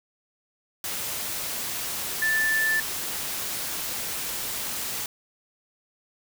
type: tone in noise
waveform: sine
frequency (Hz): 1760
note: A6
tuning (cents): 0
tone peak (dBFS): -21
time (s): 2.22-2.8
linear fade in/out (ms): 2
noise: white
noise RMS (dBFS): -31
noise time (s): 0.84-5.06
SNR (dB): +7
effects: none